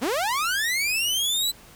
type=linear sweep; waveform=sawtooth; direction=up; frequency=203.2 to 4035 Hz; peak=-19 dBFS; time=0.01-1.52 s; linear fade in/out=20 ms; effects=pink hiss -49 dBFS RMS until 1.75 s